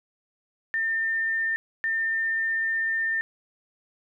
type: tone bursts at uneven times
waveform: sine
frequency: 1804 Hz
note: A6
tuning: 43 cents sharp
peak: -23 dBFS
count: 2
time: 0.74-1.56 / 1.84-3.21 s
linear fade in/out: 0 ms
effects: none